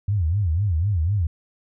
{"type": "tone with vibrato", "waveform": "sine", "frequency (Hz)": 90.6, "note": "F#2", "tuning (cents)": -36, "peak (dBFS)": -18, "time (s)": [0.08, 1.27], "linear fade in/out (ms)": 5, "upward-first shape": "sine", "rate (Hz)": 4, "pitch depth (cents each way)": 270, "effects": []}